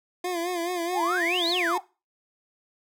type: tone with vibrato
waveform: 25% pulse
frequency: 349.2 Hz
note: F4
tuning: in tune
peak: -23 dBFS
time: 0.24-1.78 s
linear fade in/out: 5 ms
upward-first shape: sine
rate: 4.7 Hz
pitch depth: 77 cents each way
type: exponential two-way sweep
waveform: sine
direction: up then down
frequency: 698 to 4435 to 698 Hz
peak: -24 dBFS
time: 0.92-1.81 s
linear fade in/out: 50 ms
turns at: 1.5 s
effects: noise-tail reverb RT60 0.3 s tail -20 dB re dry